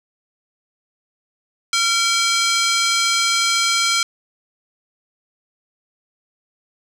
15% pulse ring-modulated tone, 1836 Hz, A#6, 27 cents flat, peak -6 dBFS, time 1.73-4.03 s, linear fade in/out 2 ms, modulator 461 Hz, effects low-pass 9000 Hz 12 dB/octave + 7-bit

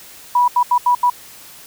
sine tone bursts at uneven times, 978 Hz, B5, 17 cents flat, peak -10 dBFS, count 5, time 0.35-0.48 / 0.56-0.63 / 0.71-0.78 / 0.86-0.95 / 1.03-1.1 s, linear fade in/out 5 ms, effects white hiss -40 dBFS RMS until 1.66 s

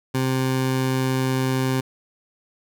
20% pulse tone, 130.81 Hz, C3, in tune, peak -15 dBFS, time 0.14-1.81 s, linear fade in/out 10 ms, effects none

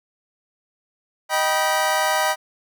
25% pulse chord, Eb augmented, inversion none, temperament just, 622.3 / 777.8 / 972.3 Hz, Eb5 / G5 / B5, 0 / -14 / -27 cents, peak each -19 dBFS, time 1.29-2.36 s, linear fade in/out 50 ms, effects none

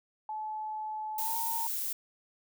sine tone with pitch glide, 862 to 918.5 Hz, A5 to A#5, -36 to -26 cents, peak -34 dBFS, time 0.29-1.67 s, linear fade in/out 2 ms, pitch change +110 cents, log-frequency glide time 1.16-1.37 s
violet noise, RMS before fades -34 dBFS, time 1.18-1.93 s, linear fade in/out 5 ms
effects none

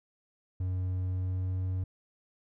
triangle tone with pitch glide, 92.1 to 92.79 Hz, F#2 to F#2, -7 to +5 cents, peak -27 dBFS, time 0.6-1.84 s, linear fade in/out 5 ms, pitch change +12 cents, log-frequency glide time 1.05-1.59 s, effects none

